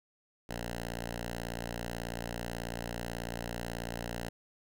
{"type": "tone with notch filter", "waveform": "5% pulse", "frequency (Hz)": 58.27, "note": "A#1", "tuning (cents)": 0, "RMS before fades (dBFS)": -39, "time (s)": [0.49, 4.29], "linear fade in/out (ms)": 5, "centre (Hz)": 350, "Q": 1.7, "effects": []}